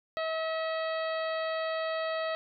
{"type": "harmonic tone with a mistuned harmonic", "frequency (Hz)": 643, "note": "E5", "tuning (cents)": -43, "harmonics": [1, 2, 3, 4, 5, 6, 7], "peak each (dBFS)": [-31, -37, -39, -45, -47, -45, -49], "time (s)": [0.17, 2.35], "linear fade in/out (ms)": 0, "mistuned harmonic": 7, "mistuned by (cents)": -15, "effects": []}